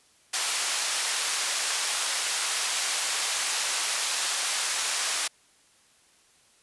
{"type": "band-pass noise", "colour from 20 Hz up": "white", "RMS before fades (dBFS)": -28, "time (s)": [0.33, 5.28], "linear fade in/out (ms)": 10, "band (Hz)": [770, 9300], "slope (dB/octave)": 12, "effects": ["white hiss -61 dBFS RMS until 6.62 s", "resampled to 24000 Hz"]}